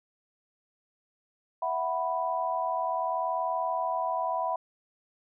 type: chord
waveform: sine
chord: E suspended second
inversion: none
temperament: equal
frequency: 659.3 / 740 / 987.8 Hz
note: E5 / F#5 / B5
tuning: 0 / 0 / 0 cents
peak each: -32 / -32 / -30 dBFS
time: 1.62-4.56 s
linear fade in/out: 5 ms
effects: none